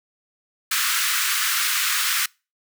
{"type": "high-pass noise", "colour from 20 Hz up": "pink", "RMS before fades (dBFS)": -22, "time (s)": [0.71, 2.26], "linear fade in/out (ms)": 5, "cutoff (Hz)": 1200, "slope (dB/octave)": 48, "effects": ["noise-tail reverb RT60 0.3 s tail -26 dB re dry"]}